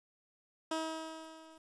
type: tone with level ramp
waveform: 15% pulse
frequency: 320 Hz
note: D#4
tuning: 49 cents sharp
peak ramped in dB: -26 to -50 dBFS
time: 0.71-1.58 s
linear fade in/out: 5 ms
effects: resampled to 22050 Hz + 11-bit